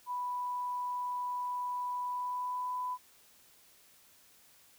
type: tone with pitch glide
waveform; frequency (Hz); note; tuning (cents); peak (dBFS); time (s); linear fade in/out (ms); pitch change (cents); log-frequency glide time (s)
sine; 987.8 to 998.7; B5 to B5; 0 to +19; -33; 0.06-2.98; 50; +19; 2.02-2.77
effects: white hiss -62 dBFS RMS until 4.78 s